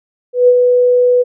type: tone with ADSR envelope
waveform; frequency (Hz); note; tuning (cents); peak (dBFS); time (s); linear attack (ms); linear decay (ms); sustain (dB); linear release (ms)
sine; 493.9; B4; 0; -3; 0.33-1.24; 150; 53; -4; 28
effects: none